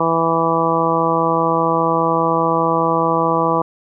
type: harmonic tone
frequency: 164.9 Hz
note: E3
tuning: 1 cent sharp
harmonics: 1 / 2 / 3 / 4 / 5 / 6 / 7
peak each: -24 / -22 / -20 / -23 / -23 / -20 / -20 dBFS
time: 0-3.62 s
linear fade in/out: 5 ms
effects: none